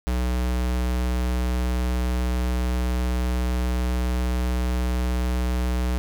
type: tone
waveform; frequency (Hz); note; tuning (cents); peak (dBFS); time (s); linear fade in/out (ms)
square; 61.74; B1; 0; -22; 0.07-5.98; 0
effects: none